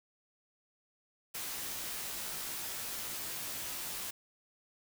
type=noise with comb filter; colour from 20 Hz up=white; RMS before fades=-40 dBFS; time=1.34-4.11 s; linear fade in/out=10 ms; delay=16 ms; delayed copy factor=-0.65; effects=none